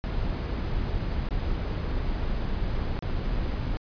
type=noise with dropouts; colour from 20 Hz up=brown; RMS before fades=-28 dBFS; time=0.04-3.77 s; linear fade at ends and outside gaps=0 ms; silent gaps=1.288-1.308 / 2.99-3.025 s; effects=resampled to 11025 Hz